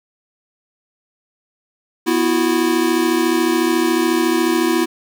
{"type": "chord", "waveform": "square", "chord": "B suspended fourth", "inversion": "none", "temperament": "equal with one note detuned", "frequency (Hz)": [246.9, 329.6, 363.6], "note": ["B3", "E4", "F#4"], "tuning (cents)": [0, 0, -30], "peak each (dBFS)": [-22, -17, -21], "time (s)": [2.06, 4.86], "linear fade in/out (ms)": 20, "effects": ["8-bit"]}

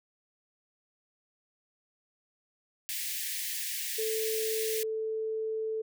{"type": "high-pass noise", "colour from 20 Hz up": "white", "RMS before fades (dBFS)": -35, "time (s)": [2.89, 4.83], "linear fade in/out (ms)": 0, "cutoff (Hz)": 1700, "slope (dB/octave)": 96}
{"type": "tone", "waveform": "sine", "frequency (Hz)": 440, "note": "A4", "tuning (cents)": 0, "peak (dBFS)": -30, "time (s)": [3.98, 5.82], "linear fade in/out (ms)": 10}
{"effects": []}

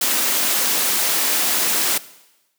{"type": "high-pass noise", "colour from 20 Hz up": "white", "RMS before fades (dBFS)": -19, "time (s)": [0.01, 1.98], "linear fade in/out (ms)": 5, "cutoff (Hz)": 190, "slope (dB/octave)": 24, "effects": ["noise-tail reverb RT60 1.0 s tail -18 dB re dry"]}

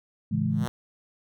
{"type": "chord", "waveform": "sine", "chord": "A major seventh", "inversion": "none", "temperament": "equal with one note detuned", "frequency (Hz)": [110, 138.59, 164.81, 211], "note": ["A2", "C#3", "E3", "G#3"], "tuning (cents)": [0, 0, 0, 28], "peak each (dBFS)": [-30, -30, -28, -27], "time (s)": [0.31, 0.66], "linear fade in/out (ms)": 10}
{"type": "tone with exponential growth", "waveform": "5% pulse", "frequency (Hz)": 120.7, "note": "B2", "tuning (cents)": -39, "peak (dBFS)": -18, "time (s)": [0.5, 0.68], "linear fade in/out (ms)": 0, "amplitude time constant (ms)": 39}
{"effects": []}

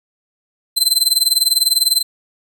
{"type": "tone with tremolo", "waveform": "sawtooth", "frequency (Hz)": 4084, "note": "C8", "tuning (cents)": -43, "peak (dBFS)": -6, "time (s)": [0.76, 2.03], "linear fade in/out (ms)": 20, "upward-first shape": "sine", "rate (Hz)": 20, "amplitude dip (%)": 90, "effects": []}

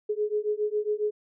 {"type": "beating tone pair", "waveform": "sine", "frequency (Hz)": [417.8, 425.1], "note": ["G#4", "G#4"], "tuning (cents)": [10, 40], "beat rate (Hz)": 7.3, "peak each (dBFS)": -28, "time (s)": [0.09, 1.11], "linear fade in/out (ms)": 10, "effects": []}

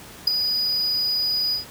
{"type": "tone with ADSR envelope", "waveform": "triangle", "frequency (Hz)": 4936, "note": "D#8", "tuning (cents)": -15, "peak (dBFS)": -9, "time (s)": [0.27, 1.65], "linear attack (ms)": 7, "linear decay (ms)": 5, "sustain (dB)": -10, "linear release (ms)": 120, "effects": ["pink hiss -42 dBFS RMS until 1.7 s", "high-pass 60 Hz 12 dB/octave"]}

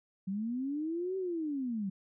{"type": "linear two-way sweep", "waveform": "sine", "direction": "up then down", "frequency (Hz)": [185, 385.2, 185], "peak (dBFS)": -32, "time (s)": [0.27, 1.9], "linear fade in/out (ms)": 10, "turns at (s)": 1.17, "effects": []}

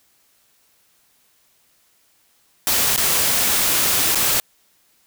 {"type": "noise with dropouts", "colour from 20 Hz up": "white", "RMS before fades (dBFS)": -18, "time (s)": [2.67, 4.4], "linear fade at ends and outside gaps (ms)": 0, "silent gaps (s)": [[2.962, 2.977], [4.148, 4.156]], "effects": ["white hiss -60 dBFS RMS until 5.06 s"]}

